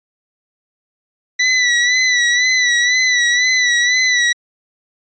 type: tone with vibrato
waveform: sawtooth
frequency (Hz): 1972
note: B6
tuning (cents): -3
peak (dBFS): -8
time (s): 1.39-4.33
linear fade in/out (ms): 10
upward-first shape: sine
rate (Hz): 2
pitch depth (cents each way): 51
effects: resampled to 16000 Hz